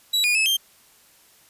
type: tone with pitch steps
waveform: 40% pulse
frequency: 3910 / 2444 / 2596 / 3168 Hz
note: B7 / D#7 / E7 / G7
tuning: -18 / -32 / -27 / +18 cents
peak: -17 dBFS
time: 0.13-0.57 s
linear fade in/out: 10 ms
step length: 110 ms
effects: white hiss -55 dBFS RMS until 1.49 s + resampled to 32000 Hz